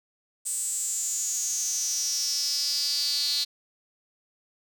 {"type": "tone with high-pass filter sweep", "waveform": "sawtooth", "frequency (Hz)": 287.1, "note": "D4", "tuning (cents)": -39, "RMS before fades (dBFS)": -28, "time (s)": [0.45, 3.45], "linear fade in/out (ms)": 20, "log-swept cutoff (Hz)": [8200, 4200], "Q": 8.7, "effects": []}